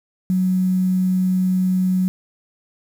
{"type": "tone with quantisation", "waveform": "sine", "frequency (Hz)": 185, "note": "F#3", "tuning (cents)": 0, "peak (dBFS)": -15, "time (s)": [0.3, 2.08], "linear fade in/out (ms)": 0, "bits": 7, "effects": []}